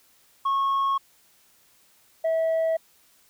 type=tone pair in turn; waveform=sine; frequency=1095 / 649.7 Hz; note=C#6 / E5; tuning=-22 / -25 cents; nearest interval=major sixth; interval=903 cents; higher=first; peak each=-18 dBFS; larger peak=neither; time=0.45-0.98 / 2.24-2.77 s; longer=neither; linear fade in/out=10 ms; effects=tanh soft clip ceiling -20 dBFS + white hiss -60 dBFS RMS until 3.29 s